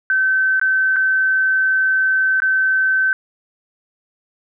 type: tone with dropouts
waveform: sine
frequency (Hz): 1537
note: G6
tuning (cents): -35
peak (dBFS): -13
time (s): 0.1-3.13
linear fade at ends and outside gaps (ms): 1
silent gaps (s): 0.597-0.614 / 0.961-0.965 / 2.402-2.42
effects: none